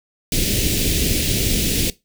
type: band-stop noise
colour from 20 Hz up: pink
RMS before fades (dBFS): -19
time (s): 0.32-1.9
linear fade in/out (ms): 2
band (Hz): 440 to 2500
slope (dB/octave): 24
effects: noise-tail reverb RT60 0.2 s tail -19 dB re dry